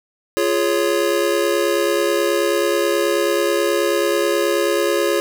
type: chord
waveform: square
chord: Db major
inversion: first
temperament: just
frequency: 346.5 / 415.8 / 554.4 Hz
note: F4 / Ab4 / Db5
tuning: -14 / +2 / 0 cents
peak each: -21 dBFS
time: 0.37-5.2 s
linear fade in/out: 0 ms
effects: none